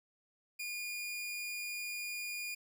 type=tone; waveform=sawtooth; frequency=2431 Hz; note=D#7; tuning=41 cents flat; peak=-35 dBFS; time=0.59-2.55 s; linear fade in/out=10 ms; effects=none